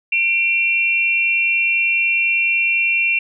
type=tone pair together; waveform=sine; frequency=2369 / 2725 Hz; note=D7 / F7; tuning=+14 / -43 cents; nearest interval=major second; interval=243 cents; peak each=-17 dBFS; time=0.12-3.19 s; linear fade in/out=5 ms; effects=none